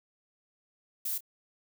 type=noise with echo; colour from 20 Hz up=violet; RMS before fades=-33 dBFS; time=1.05-1.18 s; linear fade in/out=5 ms; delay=27 ms; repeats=1; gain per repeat=-15 dB; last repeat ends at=1.207 s; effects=none